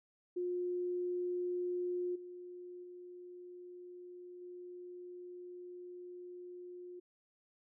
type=tone with level steps; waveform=sine; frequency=357 Hz; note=F4; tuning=38 cents sharp; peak=-34 / -46 / -48 / -46 dBFS; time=0.36-7 s; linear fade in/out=10 ms; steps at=2.15 / 2.83 / 4.41 s; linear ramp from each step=10 ms; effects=none